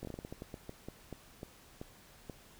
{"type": "slowing click train", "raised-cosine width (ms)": 2, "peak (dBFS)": -29, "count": 16, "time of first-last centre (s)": [0.03, 2.298], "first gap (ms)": 19, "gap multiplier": 1.26, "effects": ["pink hiss -59 dBFS RMS until 2.59 s"]}